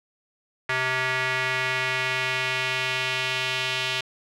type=tone with band-pass filter sweep; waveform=square; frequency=129.2 Hz; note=C3; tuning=21 cents flat; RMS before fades=-26 dBFS; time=0.69-4.01 s; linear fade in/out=5 ms; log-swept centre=1900 to 3000 Hz; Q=2.1; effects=none